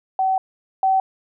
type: tone pair in turn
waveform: sine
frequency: 761 / 764.9 Hz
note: F#5 / G5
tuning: +48 / -43 cents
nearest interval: unison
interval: 9 cents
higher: second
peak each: -16 / -14 dBFS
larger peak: second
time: 0.19-0.38 / 0.83-1 s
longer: first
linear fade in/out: 2 ms
effects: none